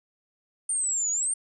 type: exponential two-way sweep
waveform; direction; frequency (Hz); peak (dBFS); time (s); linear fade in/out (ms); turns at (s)
sine; down then up; 8990 to 6690 to 8990; -24; 0.69-1.34; 5; 1.11
effects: none